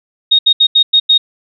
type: tone bursts at uneven times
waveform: sine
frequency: 3729 Hz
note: A#7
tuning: in tune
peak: -5 dBFS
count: 6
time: 0.31-0.39 / 0.46-0.53 / 0.6-0.67 / 0.75-0.83 / 0.93-1 / 1.09-1.18 s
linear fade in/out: 10 ms
effects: none